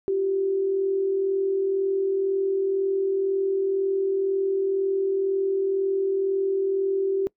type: tone pair together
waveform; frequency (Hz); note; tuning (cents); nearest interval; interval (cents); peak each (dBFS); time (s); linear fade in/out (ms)
sine; 346.1 / 388.1; F4 / G4; -16 / -17; major second; 199; -33 / -21; 0.08-7.27; 0
effects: noise-tail reverb RT60 0.1 s tail -23 dB re dry

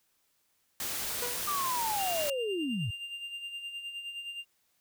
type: noise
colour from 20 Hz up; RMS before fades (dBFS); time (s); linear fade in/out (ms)
white; -35; 0.8-2.3; 2
type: tone with exponential decay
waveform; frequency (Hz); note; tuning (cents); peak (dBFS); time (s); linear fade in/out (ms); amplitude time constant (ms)
sawtooth; 487.4; B4; -23; -28; 1.22-1.55; 5; 70
type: linear sweep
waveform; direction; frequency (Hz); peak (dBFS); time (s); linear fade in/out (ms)
sine; down; 1200 to 87.31; -30; 1.47-2.91; 10
type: tone with tremolo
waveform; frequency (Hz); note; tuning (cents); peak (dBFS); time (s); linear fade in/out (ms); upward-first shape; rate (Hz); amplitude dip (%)
triangle; 2794; F7; 0; -34; 1.97-4.45; 50; sine; 9.6; 55
effects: white hiss -73 dBFS RMS until 4.8 s

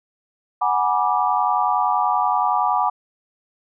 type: chord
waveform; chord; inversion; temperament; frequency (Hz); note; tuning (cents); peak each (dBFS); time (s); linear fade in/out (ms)
sine; G# half-diminished seventh; third; equal with one note detuned; 740 / 830.6 / 971.4 / 1174.7; F#5 / G#5 / B5 / D6; 0 / 0 / -29 / 0; -22; 0.61-2.9; 10
effects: none

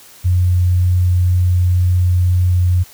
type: tone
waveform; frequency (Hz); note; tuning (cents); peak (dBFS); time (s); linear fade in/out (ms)
sine; 89.8; F2; +49; -10; 0.24-2.84; 20
effects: white hiss -42 dBFS RMS until 2.93 s

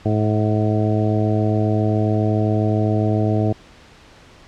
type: harmonic tone with a mistuned harmonic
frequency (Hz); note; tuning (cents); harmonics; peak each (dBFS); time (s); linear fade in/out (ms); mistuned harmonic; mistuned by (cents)
107.4; A2; -41; 1 / 2 / 3 / 4 / 5 / 6 / 7; -18 / -23 / -23 / -26 / -31 / -26 / -30; 0.05-3.53; 10; 7; -18
effects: pink hiss -46 dBFS RMS until 4.47 s + low-pass 5000 Hz 12 dB/octave

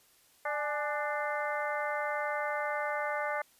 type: harmonic tone with a mistuned harmonic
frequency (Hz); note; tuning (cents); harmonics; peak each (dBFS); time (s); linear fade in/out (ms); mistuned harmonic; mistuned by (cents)
296.6; D4; +17; 2 / 3 / 4 / 5 / 6 / 7; -35 / -37 / -38 / -39 / -40 / -40; 0.45-3.42; 5; 3; -77
effects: white hiss -64 dBFS RMS until 3.59 s + resampled to 32000 Hz

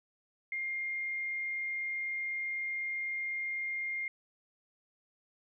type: tone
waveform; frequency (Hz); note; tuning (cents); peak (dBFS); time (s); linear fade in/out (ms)
sine; 2118; C7; +21; -33; 0.52-4.08; 2
effects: none

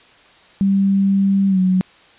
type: tone with pitch glide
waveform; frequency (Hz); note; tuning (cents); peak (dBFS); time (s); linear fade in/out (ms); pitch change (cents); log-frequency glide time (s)
sine; 196 to 185.43; G3 to F#3; 0 to +4; -12; 0.61-1.81; 0; -96; 1.48-1.59
effects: white hiss -48 dBFS RMS until 2.18 s + resampled to 8000 Hz

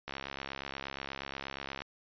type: click train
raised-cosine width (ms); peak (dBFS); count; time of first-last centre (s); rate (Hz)
0.3; -22; 120; 0.08-1.82; 68.4
effects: resampled to 11025 Hz

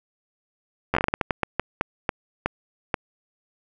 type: slowing click train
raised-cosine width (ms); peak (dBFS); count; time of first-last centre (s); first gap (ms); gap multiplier
0.5; -6; 16; 0.94-2.942; 11; 1.31
effects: none

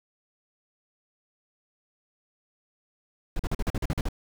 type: noise bursts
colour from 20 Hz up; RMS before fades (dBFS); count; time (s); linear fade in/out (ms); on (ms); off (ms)
brown; -26; 10; 3.36-4.087; 2; 34; 43
effects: none

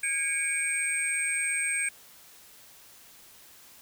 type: tone cluster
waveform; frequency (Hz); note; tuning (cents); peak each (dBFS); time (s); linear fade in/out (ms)
sine; 1627 / 2254 / 2411 / 8420; G#6 / C#7 / D7 / C9; -36 / +28 / +45 / +10; -34 / -31 / -36 / -29; 0.03-1.89; 5
effects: white hiss -53 dBFS RMS until 3.81 s

